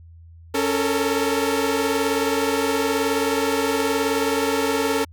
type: tone cluster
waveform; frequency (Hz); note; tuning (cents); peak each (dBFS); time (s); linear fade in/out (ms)
sawtooth; 277.5 / 438.7 / 457.7; C#4 / A4 / A#4; +2 / -5 / -32; -20; 0.54-5.05; 10
effects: added 83 Hz sine -42 dBFS peak until 5.12 s